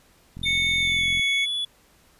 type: click train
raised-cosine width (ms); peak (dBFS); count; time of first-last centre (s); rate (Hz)
5; -25; 37; 0.37-1.196; 43.6
type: tone with pitch glide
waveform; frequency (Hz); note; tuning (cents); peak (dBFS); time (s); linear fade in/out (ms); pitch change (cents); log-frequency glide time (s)
triangle; 3606 to 3421; A7 to A7; +42 to -49; -23; 0.43-1.65; 5; -91; 0.79-1.07
type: tone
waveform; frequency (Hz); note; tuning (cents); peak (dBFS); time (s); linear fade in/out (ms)
triangle; 2217; C#7; 0; -20; 0.45-1.46; 20
effects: pink hiss -58 dBFS RMS until 2.19 s + resampled to 32000 Hz